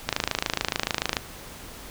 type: click train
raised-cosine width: 0.2 ms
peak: -5 dBFS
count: 30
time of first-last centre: 0.09-1.168 s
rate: 26.9 Hz
effects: pink hiss -42 dBFS RMS until 1.9 s